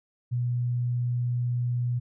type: tone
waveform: sine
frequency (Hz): 122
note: B2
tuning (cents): -21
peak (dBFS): -24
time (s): 0.31-2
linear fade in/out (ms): 20
effects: none